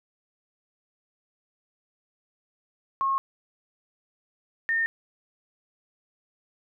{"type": "tone pair in turn", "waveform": "sine", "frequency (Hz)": [1084, 1823.1], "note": ["C#6", "A#6"], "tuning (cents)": [-39, -39], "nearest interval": "major sixth", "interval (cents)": 900, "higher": "second", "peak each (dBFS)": -22, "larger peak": "neither", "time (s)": [[3.01, 3.18], [4.69, 4.86]], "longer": "neither", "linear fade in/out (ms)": 0, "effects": []}